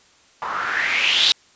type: noise with low-pass filter sweep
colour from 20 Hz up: blue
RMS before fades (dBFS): -20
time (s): 0.42-1.32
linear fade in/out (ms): 0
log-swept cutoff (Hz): 1000 to 4000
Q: 5.2
effects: white hiss -54 dBFS RMS until 1.55 s + resampled to 16000 Hz